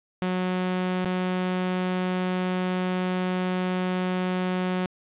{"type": "tone with dropouts", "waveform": "sawtooth", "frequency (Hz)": 183.2, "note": "F#3", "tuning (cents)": -17, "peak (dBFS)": -20, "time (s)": [0.22, 4.86], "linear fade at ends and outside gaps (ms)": 0, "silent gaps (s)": [1.047, 1.057], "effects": ["resampled to 8000 Hz", "10-bit"]}